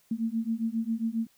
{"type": "beating tone pair", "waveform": "sine", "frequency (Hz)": [222.8, 230.2], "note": ["A3", "A#3"], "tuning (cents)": [22, -22], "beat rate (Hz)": 7.4, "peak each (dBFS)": -30, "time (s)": [0.11, 1.27], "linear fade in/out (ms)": 5, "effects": ["white hiss -65 dBFS RMS until 1.37 s"]}